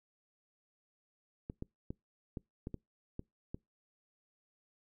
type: clicks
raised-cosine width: 3 ms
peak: -27 dBFS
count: 8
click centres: 1.499 / 1.624 / 1.905 / 2.372 / 2.671 / 2.743 / 3.194 / 3.545 s
effects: noise-tail reverb RT60 0.2 s tail -26 dB re dry